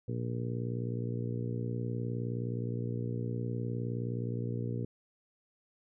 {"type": "harmonic tone", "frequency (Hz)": 59.4, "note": "A#1", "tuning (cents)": 33, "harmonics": [2, 3, 4, 5, 6, 7, 8], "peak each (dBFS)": [-34, -42, -41, -45, -47, -44, -45], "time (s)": [0.08, 4.85], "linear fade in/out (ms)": 5, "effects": []}